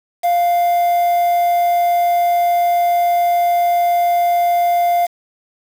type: tone with quantisation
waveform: triangle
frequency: 698.5 Hz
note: F5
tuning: in tune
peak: -10 dBFS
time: 0.23-5.07 s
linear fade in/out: 20 ms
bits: 5
effects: none